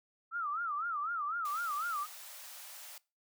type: tone with vibrato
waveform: sine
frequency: 1279 Hz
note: D#6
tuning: 47 cents sharp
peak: -33 dBFS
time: 0.31-2.07 s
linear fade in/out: 50 ms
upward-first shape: sine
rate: 4 Hz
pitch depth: 180 cents each way
type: high-pass noise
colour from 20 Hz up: white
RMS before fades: -49 dBFS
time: 1.45-2.98 s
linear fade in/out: 2 ms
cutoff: 550 Hz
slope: 96 dB/octave
effects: noise-tail reverb RT60 0.3 s tail -22 dB re dry